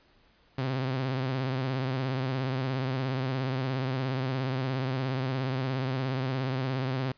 sawtooth tone with vibrato, 131 Hz, C3, 2 cents sharp, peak -24 dBFS, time 0.58-7.12 s, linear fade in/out 5 ms, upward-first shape triangle, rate 17 Hz, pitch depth 82 cents each way, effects pink hiss -63 dBFS RMS until 7.17 s + resampled to 11025 Hz

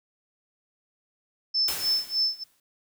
sine tone with tremolo, 5274 Hz, E8, in tune, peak -20 dBFS, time 1.54-2.44 s, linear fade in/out 10 ms, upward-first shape sine, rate 3.3 Hz, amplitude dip 95%
white noise with exponential decay, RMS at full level -29 dBFS, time 1.68-2.6 s, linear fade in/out 2 ms, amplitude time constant 200 ms
effects none

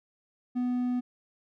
triangle tone, 247.7 Hz, B3, 5 cents sharp, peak -24 dBFS, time 0.55-1.01 s, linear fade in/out 20 ms, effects none

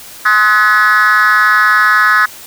sine tone with frequency modulation, 1487 Hz, F#6, 8 cents sharp, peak -4 dBFS, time 0.25-2.26 s, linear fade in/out 10 ms, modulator 219 Hz, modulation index 1.5, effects tanh soft clip ceiling -5 dBFS + white hiss -33 dBFS RMS until 2.46 s

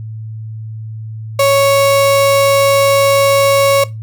35% pulse tone, 554.4 Hz, C#5, in tune, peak -6 dBFS, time 1.39-3.84 s, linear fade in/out 5 ms, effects noise-tail reverb RT60 0.2 s tail -18 dB re dry + added 110 Hz sine -23 dBFS peak until 4.02 s

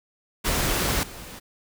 pink noise with level steps, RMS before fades -24 / -40 dBFS, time 0.44-1.4 s, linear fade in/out 20 ms, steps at 1.03 s, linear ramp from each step 2 ms, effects none

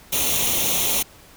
white noise with comb filter, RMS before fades -21 dBFS, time 0.12-1.03 s, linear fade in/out 10 ms, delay 0.31 ms, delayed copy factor +0.7, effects pink hiss -48 dBFS RMS until 1.36 s

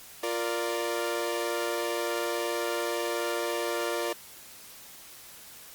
sawtooth chord, Bb major, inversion second, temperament equal, 349.2 / 466.2 / 587.3 Hz, F4 / Bb4 / D5, 0 / 0 / 0 cents, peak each -29 dBFS, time 0.23-4.13 s, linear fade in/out 5 ms, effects white hiss -48 dBFS RMS until 5.74 s + Opus 48 kbps

